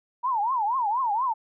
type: tone with vibrato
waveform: sine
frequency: 932.3 Hz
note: A#5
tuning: in tune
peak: -22 dBFS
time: 0.23-1.34 s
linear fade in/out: 20 ms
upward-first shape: triangle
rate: 4.2 Hz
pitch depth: 280 cents each way
effects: none